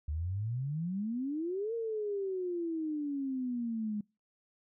sine exponential two-way sweep, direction up then down, 72 to 466.2 to 205.9 Hz, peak -32 dBFS, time 0.08-4.01 s, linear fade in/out 5 ms, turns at 1.74 s, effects noise-tail reverb RT60 0.3 s tail -26 dB re dry

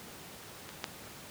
clicks, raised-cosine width 0.2 ms, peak -26 / -15 dBFS, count 2, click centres 0.691 / 0.842 s, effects pink hiss -48 dBFS RMS until 1.3 s + high-pass 100 Hz 12 dB/octave

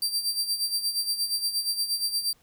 sawtooth tone with tremolo, 4699 Hz, D8, in tune, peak -20 dBFS, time 0.02-2.33 s, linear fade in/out 2 ms, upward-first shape sine, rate 8.5 Hz, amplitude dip 70%, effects pink hiss -63 dBFS RMS until 2.42 s

